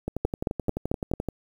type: two click trains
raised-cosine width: 2 ms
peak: -10 / -15 dBFS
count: 5 / 15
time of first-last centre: 0.25-1.137 / 0.08-1.287 s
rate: 4.51 / 11.6 Hz
effects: 8-bit